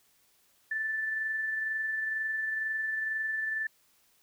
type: tone with amplitude modulation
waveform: sine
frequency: 1760 Hz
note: A6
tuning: in tune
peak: -28 dBFS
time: 0.71-3.67 s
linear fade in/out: 5 ms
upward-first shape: sine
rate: 22.1 Hz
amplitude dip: 30%
effects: white hiss -67 dBFS RMS until 4.22 s